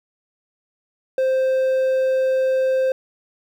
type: tone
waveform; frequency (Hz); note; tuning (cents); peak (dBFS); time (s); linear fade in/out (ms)
triangle; 523.3; C5; 0; -14; 1.18-2.92; 2
effects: 9-bit